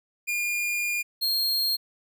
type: tone pair in turn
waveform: 45% pulse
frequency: 2418 / 4233 Hz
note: D7 / C8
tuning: +50 / +19 cents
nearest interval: minor seventh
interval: 969 cents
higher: second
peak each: -25 / -22 dBFS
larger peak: second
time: 0.27-1.03 / 1.21-1.77 s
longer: first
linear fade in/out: 20 ms
effects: none